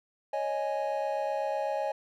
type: chord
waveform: triangle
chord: C# suspended second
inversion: none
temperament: equal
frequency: 554.4 / 622.3 / 830.6 Hz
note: C#5 / D#5 / G#5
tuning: 0 / 0 / 0 cents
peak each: -31 dBFS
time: 0.33-1.92 s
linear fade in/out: 5 ms
effects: none